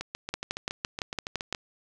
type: two click trains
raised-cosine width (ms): 0.2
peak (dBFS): -16 / -12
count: 12 / 8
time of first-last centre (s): 0.01-1.548 / 0.34-1.526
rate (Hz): 7.15 / 5.9
effects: none